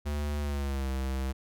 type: tone with pitch glide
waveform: square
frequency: 73.4 to 66.15 Hz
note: D2 to C2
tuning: 0 to +20 cents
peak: -30 dBFS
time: 0.05-1.33 s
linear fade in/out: 20 ms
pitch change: -180 cents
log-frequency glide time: 0.4-0.89 s
effects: none